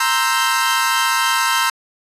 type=chord; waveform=sawtooth; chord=C dominant seventh; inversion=third; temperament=equal; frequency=932.3 / 1046.5 / 1318.5 / 1568 Hz; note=Bb5 / C6 / E6 / G6; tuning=0 / 0 / 0 / 0 cents; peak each=-17 dBFS; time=0-1.7 s; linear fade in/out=5 ms; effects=resampled to 32000 Hz